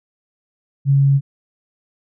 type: tone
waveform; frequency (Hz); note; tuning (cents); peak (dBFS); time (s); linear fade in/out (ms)
sine; 138.59; C#3; 0; -10; 0.85-1.21; 50
effects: none